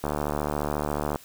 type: click train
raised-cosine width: 1 ms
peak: -13 dBFS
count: 84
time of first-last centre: 0.04-1.159 s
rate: 74.2 Hz
effects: white hiss -50 dBFS RMS until 1.24 s